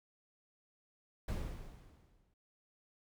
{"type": "noise with exponential decay", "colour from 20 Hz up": "brown", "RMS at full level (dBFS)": -36, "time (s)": [1.28, 2.34], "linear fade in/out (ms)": 5, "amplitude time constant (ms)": 230, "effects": []}